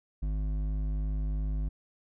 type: tone with hard clipping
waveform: sine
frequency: 51.4 Hz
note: G#1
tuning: 17 cents flat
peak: -30 dBFS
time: 0.22-1.69 s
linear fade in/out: 10 ms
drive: 9 dB
effects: none